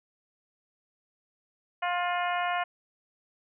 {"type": "harmonic tone with a mistuned harmonic", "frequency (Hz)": 353.3, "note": "F4", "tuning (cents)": 20, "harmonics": [2, 3, 4, 5, 6, 7, 8], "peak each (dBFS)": [-29, -33, -35, -37, -39, -40, -41], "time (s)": [1.82, 2.64], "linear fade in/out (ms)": 10, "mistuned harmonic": 8, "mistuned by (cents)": 50, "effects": []}